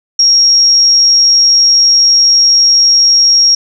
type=tone; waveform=sine; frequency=5588 Hz; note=F8; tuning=in tune; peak=-4 dBFS; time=0.19-3.55 s; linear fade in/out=5 ms; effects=none